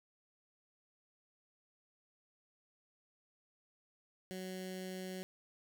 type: tone with notch filter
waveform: 15% pulse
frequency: 186 Hz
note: F#3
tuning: 9 cents sharp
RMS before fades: -44 dBFS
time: 4.31-5.23 s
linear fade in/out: 0 ms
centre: 1000 Hz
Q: 0.76
effects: none